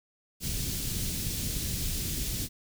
pink band-stop noise, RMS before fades -32 dBFS, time 0.4-2.49 s, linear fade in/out 50 ms, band 220 to 4000 Hz, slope 12 dB/octave, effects none

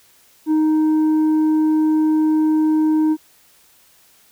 sine tone with tanh clipping, 311.1 Hz, D#4, in tune, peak -14 dBFS, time 0.46-3.17 s, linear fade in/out 50 ms, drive 4 dB, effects white hiss -53 dBFS RMS until 4.31 s

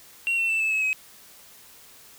sine tone with pitch steps, 2740 / 2699 / 2659 / 2619 / 2580 / 2542 Hz, F7 / E7 / E7 / E7 / E7 / D#7, -34 / +40 / +14 / -12 / -38 / +36 cents, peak -19 dBFS, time 0.27-0.93 s, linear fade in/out 0 ms, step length 110 ms, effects tanh soft clip ceiling -20 dBFS + white hiss -50 dBFS RMS until 2.18 s

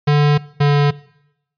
square tone pair in turn, 146.83 / 144.56 Hz, D3 / D3, 0 / -27 cents, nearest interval unison, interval 27 cents, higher first, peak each -11 / -11 dBFS, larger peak neither, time 0.07-0.38 / 0.6-0.91 s, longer neither, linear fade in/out 10 ms, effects noise-tail reverb RT60 0.8 s tail -21 dB re dry + resampled to 11025 Hz

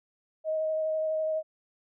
sine tone with vibrato, 629 Hz, D#5, 19 cents sharp, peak -26 dBFS, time 0.44-1.43 s, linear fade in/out 50 ms, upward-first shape square, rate 12 Hz, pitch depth 9 cents each way, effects none

